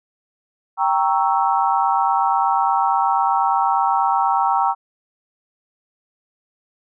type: chord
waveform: sine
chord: G diminished seventh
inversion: none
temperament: equal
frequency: 784 / 932.3 / 1108.7 / 1318.5 Hz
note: G5 / Bb5 / Db6 / Fb6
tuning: 0 / 0 / 0 / 0 cents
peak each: -19 / -19 / -23 / -23 dBFS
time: 0.77-4.75 s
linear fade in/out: 50 ms
effects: none